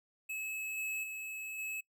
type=tone with level steps; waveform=square; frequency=2587 Hz; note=E7; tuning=33 cents flat; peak=-38 / -36 / -41 / -38 dBFS; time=0.29-1.81 s; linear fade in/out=10 ms; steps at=0.77 / 1.03 / 1.58 s; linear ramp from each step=10 ms; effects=noise-tail reverb RT60 0.1 s tail -24 dB re dry